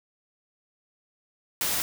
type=noise; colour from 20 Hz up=white; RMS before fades=-27 dBFS; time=1.61-1.82 s; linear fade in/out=0 ms; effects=none